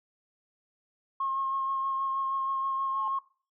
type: tone with vibrato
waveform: sine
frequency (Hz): 1077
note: C6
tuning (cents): +50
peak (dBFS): -27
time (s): 1.2-3.19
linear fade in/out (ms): 5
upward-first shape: sine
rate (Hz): 6.3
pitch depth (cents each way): 15
type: tone with exponential growth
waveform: sine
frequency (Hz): 867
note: A5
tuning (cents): -26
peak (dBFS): -32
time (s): 2.75-3.08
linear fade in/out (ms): 1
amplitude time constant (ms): 71
effects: noise-tail reverb RT60 0.4 s tail -18 dB re dry + tanh soft clip ceiling -19 dBFS